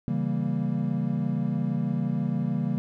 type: chord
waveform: triangle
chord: C# diminished seventh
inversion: none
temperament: equal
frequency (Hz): 138.59 / 164.81 / 196 / 233.1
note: C#3 / E3 / G3 / Bb3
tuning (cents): 0 / 0 / 0 / 0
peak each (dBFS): -28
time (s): 0.08-2.78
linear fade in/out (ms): 0
effects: none